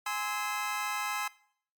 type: chord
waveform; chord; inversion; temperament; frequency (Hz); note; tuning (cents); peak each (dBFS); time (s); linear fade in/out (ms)
25% pulse; Ab augmented; none; just; 830.6 / 1038.3 / 1297.8; Ab5 / C6 / E6; 0 / -14 / -27; -32; 0.06-1.28; 5
effects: noise-tail reverb RT60 0.6 s tail -21 dB re dry + MP3 96 kbps